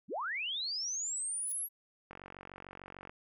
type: linear sweep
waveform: sine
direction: up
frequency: 130.81 to 11580 Hz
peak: -34 dBFS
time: 0.08-1.69 s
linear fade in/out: 50 ms
type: noise with exponential growth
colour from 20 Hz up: violet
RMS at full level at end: -41 dBFS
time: 1.44-1.52 s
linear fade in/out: 2 ms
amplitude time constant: 16 ms
type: click train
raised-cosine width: 0.5 ms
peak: -32 dBFS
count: 47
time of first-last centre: 2.11-3.095 s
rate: 46.7 Hz
effects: none